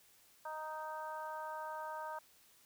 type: harmonic tone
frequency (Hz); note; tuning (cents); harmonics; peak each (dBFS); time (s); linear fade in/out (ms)
311.1; D#4; 0; 2 / 3 / 4 / 5; -47 / -43 / -49 / -51; 0.45-2.19; 5
effects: white hiss -66 dBFS RMS until 2.65 s